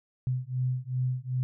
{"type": "beating tone pair", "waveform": "sine", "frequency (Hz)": [126.1, 128.7], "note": ["B2", "C3"], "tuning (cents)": [36, -28], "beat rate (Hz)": 2.6, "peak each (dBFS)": -30, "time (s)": [0.27, 1.43], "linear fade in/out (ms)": 0, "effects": []}